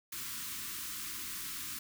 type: band-stop noise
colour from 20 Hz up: white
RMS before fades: -41 dBFS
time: 0.12-1.79 s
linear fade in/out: 5 ms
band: 370 to 1000 Hz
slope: 96 dB/octave
effects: none